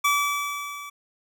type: tone with level ramp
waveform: 25% pulse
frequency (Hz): 1152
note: D6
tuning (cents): -34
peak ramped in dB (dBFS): -14 to -33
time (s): 0.04-0.9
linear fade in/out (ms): 10
effects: none